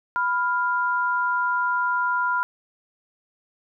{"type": "tone pair together", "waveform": "sine", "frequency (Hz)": [990, 1400.1], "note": ["B5", "F6"], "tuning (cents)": [4, 4], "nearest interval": "tritone", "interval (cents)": 600, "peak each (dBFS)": -23, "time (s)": [0.16, 2.43], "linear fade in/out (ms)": 0, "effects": []}